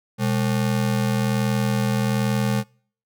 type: ring-modulated tone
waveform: square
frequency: 164.7 Hz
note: E3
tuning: 1 cent flat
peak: -17 dBFS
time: 0.18-2.64 s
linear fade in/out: 50 ms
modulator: 40.6 Hz
effects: noise-tail reverb RT60 0.5 s tail -26 dB re dry